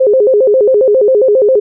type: tone with vibrato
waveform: sine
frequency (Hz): 466.2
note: A#4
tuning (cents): 0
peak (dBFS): -5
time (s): 0-1.6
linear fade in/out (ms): 10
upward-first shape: square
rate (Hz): 7.4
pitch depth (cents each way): 200
effects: none